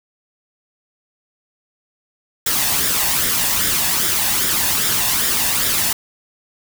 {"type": "noise with flanger", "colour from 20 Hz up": "white", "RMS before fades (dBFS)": -18, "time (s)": [2.46, 5.93], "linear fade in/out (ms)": 5, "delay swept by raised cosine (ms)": [0.56, 1.14], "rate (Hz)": 2.5, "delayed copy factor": 0.5, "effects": []}